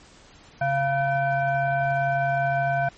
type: tone with frequency modulation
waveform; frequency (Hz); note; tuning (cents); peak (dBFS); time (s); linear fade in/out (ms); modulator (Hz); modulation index
sine; 691; F5; -19; -20; 0.61-2.89; 5; 829; 0.92
effects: pink hiss -51 dBFS RMS until 2.97 s + MP3 32 kbps